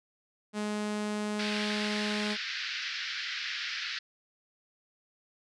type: tone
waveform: sawtooth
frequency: 210 Hz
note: G#3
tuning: 19 cents sharp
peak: -27 dBFS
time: 0.53-2.37 s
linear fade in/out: 50 ms
type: band-pass noise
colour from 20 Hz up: pink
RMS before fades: -36 dBFS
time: 1.39-3.99 s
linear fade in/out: 5 ms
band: 1500 to 5200 Hz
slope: 48 dB/octave
effects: resampled to 22050 Hz

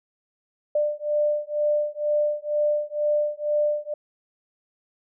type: beating tone pair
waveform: sine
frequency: 594 / 596.1 Hz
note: D5 / D5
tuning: +20 / +26 cents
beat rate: 2.1 Hz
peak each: -24 dBFS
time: 0.75-3.94 s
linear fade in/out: 5 ms
effects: none

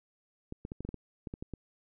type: clicks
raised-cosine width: 3 ms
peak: -26 dBFS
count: 11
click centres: 0.524 / 0.651 / 0.719 / 0.806 / 0.85 / 0.89 / 0.943 / 1.272 / 1.339 / 1.425 / 1.537 s
effects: none

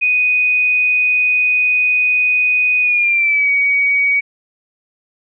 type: tone with pitch glide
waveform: sine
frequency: 2489 to 2256 Hz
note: D#7 to C#7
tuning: 0 to +30 cents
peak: -11 dBFS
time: 0.01-4.21 s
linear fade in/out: 20 ms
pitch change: -170 cents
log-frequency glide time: 2.81-3.5 s
effects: none

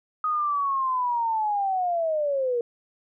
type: linear sweep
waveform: sine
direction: down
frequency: 1255 to 466.2 Hz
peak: -22 dBFS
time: 0.24-2.61 s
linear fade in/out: 2 ms
effects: none

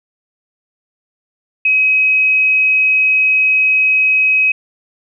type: tone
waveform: sine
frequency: 2540 Hz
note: D#7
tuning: 35 cents sharp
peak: -9 dBFS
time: 1.65-4.52 s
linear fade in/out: 5 ms
effects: none

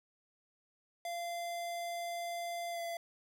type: tone with pitch glide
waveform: square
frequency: 689 to 679.5 Hz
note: F5 to F5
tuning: -24 to -48 cents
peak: -38 dBFS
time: 1.05-2.97 s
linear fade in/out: 2 ms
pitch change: -24 cents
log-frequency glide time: 2.71-2.8 s
effects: none

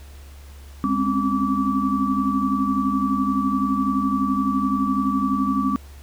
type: tone cluster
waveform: sine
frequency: 203.1 / 260.3 / 272.1 / 1155 Hz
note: G#3 / C4 / C#4 / D6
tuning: -38 / -9 / -32 / -29 cents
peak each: -24 dBFS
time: 0.84-5.76 s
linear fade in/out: 0 ms
effects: added 70 Hz sine -39 dBFS peak until 6.02 s + pink hiss -50 dBFS RMS until 6.02 s

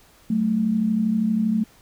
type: tone pair together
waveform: sine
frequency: 188.52 / 221.1 Hz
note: F#3 / A3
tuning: +33 / +9 cents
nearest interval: minor third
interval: 276 cents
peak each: -25 / -19 dBFS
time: 0.3-1.64 s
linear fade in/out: 5 ms
effects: pink hiss -54 dBFS RMS until 1.81 s

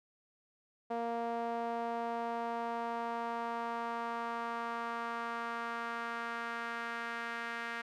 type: tone with band-pass filter sweep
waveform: sawtooth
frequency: 233.1 Hz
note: A#3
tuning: in tune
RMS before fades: -38 dBFS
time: 0.9-7.82 s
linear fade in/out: 10 ms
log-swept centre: 670 to 1700 Hz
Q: 2.1
effects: none

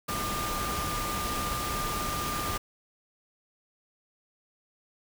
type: tone in noise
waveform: sine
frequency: 1200 Hz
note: D6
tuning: 37 cents sharp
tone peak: -33 dBFS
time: 0.08-2.58 s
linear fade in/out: 10 ms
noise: pink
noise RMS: -33 dBFS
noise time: 0.08-2.58 s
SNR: -3 dB
effects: none

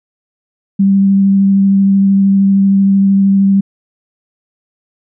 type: tone with vibrato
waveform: sine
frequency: 196 Hz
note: G3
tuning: in tune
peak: -6 dBFS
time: 0.79-3.61 s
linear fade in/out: 10 ms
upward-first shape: triangle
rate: 13 Hz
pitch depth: 13 cents each way
effects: none

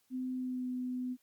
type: tone with pitch glide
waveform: sine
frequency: 255.9 to 251.6 Hz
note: C4 to B3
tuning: -38 to +32 cents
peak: -34 dBFS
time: 0.1-1.17 s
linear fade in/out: 50 ms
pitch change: -30 cents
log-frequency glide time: 0.33-0.68 s
effects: white hiss -73 dBFS RMS until 1.22 s + Opus 48 kbps

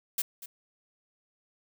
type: noise with echo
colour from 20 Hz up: blue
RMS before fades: -29 dBFS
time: 0.18-0.22 s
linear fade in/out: 5 ms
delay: 240 ms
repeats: 1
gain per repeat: -14 dB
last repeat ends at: 0.46 s
effects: none

